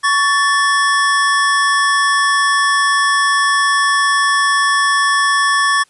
square tone pair together, 1120.6 / 1760 Hz, C#6 / A6, +18 / 0 cents, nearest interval minor sixth, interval 782 cents, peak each -15 dBFS, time 0.03-5.84 s, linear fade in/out 20 ms, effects white hiss -54 dBFS RMS until 5.89 s + resampled to 24000 Hz

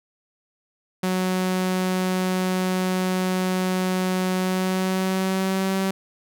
sawtooth tone with pitch glide, 185 to 191.86 Hz, F#3 to G3, 0 to -37 cents, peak -17 dBFS, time 1.03-5.91 s, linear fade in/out 5 ms, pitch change +63 cents, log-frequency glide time 4.36-5.79 s, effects none

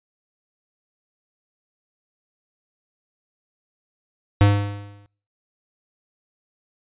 square tone with exponential decay, 101.6 Hz, G#2, 38 cents flat, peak -10 dBFS, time 4.41-5.06 s, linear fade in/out 0 ms, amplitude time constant 140 ms, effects noise-tail reverb RT60 0.5 s tail -25 dB re dry + resampled to 8000 Hz

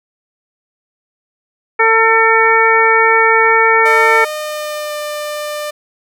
harmonic tone, 449.5 Hz, A4, 37 cents sharp, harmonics 1 / 2 / 3 / 4 / 5, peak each -14 / -14 / -14 / -14 / -14 dBFS, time 1.79-4.25 s, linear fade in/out 10 ms
sawtooth tone with pitch glide, 610 to 597.1 Hz, D#5 to D5, -34 to +29 cents, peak -16 dBFS, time 3.85-5.71 s, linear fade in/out 10 ms, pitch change -37 cents, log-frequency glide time 4.31-4.98 s
effects none

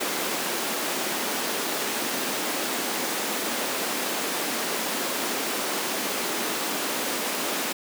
pink high-pass noise, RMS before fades -28 dBFS, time 0-7.73 s, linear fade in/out 10 ms, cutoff 240 Hz, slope 24 dB/octave, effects none

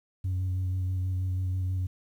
sine tone with vibrato, 92.5 Hz, F#2, in tune, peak -24 dBFS, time 0.24-1.87 s, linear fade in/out 10 ms, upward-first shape square, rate 6.2 Hz, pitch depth 15 cents each way, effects tanh soft clip ceiling -25 dBFS + 10-bit

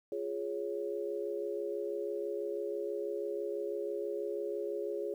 sine chord, Db major, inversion first, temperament equal, 349.2 / 415.3 / 554.4 Hz, F4 / Ab4 / Db5, 0 / 0 / 0 cents, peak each -40 / -36 / -40 dBFS, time 0.12-5.14 s, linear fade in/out 2 ms, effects 11-bit

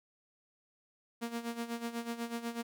sawtooth tone with tremolo, 233.8 Hz, A#3, 5 cents sharp, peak -30 dBFS, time 1.21-2.63 s, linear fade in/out 20 ms, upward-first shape sine, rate 8.1 Hz, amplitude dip 75%, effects none

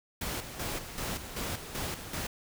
pink noise with tremolo, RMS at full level -35 dBFS, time 0.21-2.27 s, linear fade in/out 5 ms, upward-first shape square, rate 2.6 Hz, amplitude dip 60%, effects none

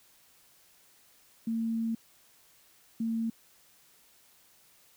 sine tone bursts at uneven times, 226.8 Hz, A#3, 47 cents flat, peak -28 dBFS, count 2, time 1.47-1.95 / 3-3.3 s, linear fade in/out 5 ms, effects white hiss -62 dBFS RMS until 4.96 s

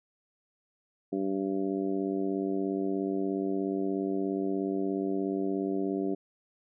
harmonic tone, 96.9 Hz, G2, 20 cents flat, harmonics 2 / 3 / 4 / 5 / 6 / 7, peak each -35 / -31 / -32 / -44 / -45 / -41 dBFS, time 1.12-6.15 s, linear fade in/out 10 ms, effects none

